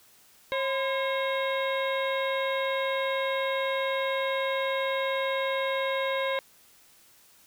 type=harmonic tone with a mistuned harmonic; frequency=540 Hz; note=C#5; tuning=45 cents flat; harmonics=1 / 2 / 3 / 4 / 5 / 6 / 7; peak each=-28 / -33 / -36 / -34 / -43 / -43 / -38 dBFS; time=0.52-6.39 s; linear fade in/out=0 ms; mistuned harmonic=2; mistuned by=-92 cents; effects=white hiss -58 dBFS RMS until 7.46 s